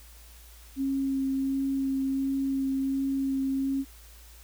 sine tone with vibrato, 270.1 Hz, C#4, 45 cents flat, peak -25 dBFS, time 0.76-3.85 s, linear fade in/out 50 ms, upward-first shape sine, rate 1.4 Hz, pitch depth 11 cents each way, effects added 57 Hz sine -49 dBFS peak until 4.43 s + white hiss -54 dBFS RMS until 4.43 s

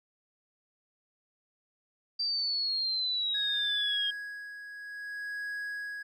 sine linear sweep, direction down, 4699 to 3207 Hz, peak -28 dBFS, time 2.19-4.11 s, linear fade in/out 10 ms
triangle tone with tremolo, 1661.2 Hz, G#6, in tune, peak -32 dBFS, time 3.34-6.03 s, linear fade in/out 10 ms, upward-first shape sine, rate 0.57 Hz, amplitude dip 60%
effects none

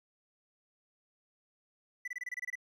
triangle tone bursts, 1984 Hz, B6, 7 cents sharp, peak -34 dBFS, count 10, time 2.05-2.555 s, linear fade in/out 5 ms, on 28 ms, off 25 ms, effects none

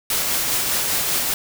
white noise with tremolo, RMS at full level -20 dBFS, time 0.1-1.34 s, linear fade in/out 2 ms, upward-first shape triangle, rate 5 Hz, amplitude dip 30%, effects none

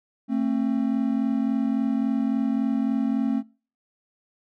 triangle tone pair together, 223.6 / 267.2 Hz, A3 / C4, +28 / +36 cents, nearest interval minor third, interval 308 cents, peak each -22 dBFS, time 0.28-3.43 s, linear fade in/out 50 ms, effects noise-tail reverb RT60 0.4 s tail -25 dB re dry

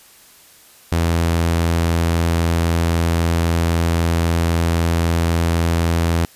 sawtooth tone, 83.8 Hz, E2, 29 cents sharp, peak -11 dBFS, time 0.92-6.25 s, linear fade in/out 0 ms, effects white hiss -47 dBFS RMS until 6.35 s + resampled to 32000 Hz

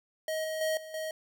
square tone with level steps, 631 Hz, D#5, 24 cents sharp, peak -31 / -33 / -28 / -43 / -34 dBFS, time 0.28-1.11 s, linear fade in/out 2 ms, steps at 0.44 / 0.61 / 0.77 / 0.94 s, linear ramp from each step 2 ms, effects none

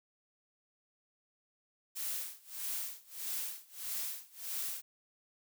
blue noise with tremolo, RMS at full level -37 dBFS, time 1.95-4.82 s, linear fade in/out 20 ms, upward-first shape sine, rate 1.6 Hz, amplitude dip 95%, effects none

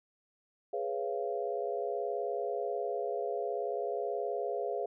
sine chord, C# dominant seventh, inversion second, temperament equal with one note detuned, 415.3 / 493.9 / 554.4 / 689.2 Hz, G#4 / B4 / C#5 / E#5, 0 / 0 / 0 / -23 cents, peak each -36 / -38 / -39 / -37 dBFS, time 0.73-4.86 s, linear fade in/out 5 ms, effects none

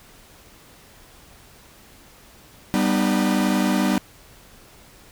45% pulse chord, G augmented, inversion none, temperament equal with one note detuned, 196 / 246.9 / 304.5 Hz, G3 / B3 / D#4, 0 / 0 / -37 cents, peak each -21 / -23 / -24 dBFS, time 2.74-3.98 s, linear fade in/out 0 ms, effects pink hiss -49 dBFS RMS until 5.11 s

